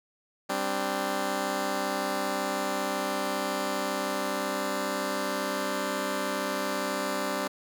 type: chord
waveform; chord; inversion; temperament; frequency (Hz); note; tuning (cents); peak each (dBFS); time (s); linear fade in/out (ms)
10% pulse; G suspended fourth; none; just; 196 / 261.3 / 294; G3 / C4 / D4; 0 / -2 / +2; -25; 0.49-7.48; 10
effects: none